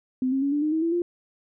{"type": "tone with pitch steps", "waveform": "sine", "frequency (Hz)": [256.9, 268.3, 280.2, 292.6, 305.5, 319, 333.2, 347.9], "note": ["C4", "C4", "C#4", "D4", "D#4", "D#4", "E4", "F4"], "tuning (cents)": [-32, 44, 19, -6, -32, 43, 19, -7], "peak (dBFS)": -21, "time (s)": [0.22, 1.02], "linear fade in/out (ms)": 2, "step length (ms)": 100, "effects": []}